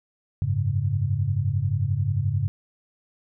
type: chord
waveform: sine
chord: F# suspended second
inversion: none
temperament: equal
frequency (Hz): 92.5 / 103.83 / 138.59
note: F#2 / G#2 / C#3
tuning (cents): 0 / 0 / 0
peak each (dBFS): -27 / -24 / -26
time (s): 0.42-2.48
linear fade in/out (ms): 0
effects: none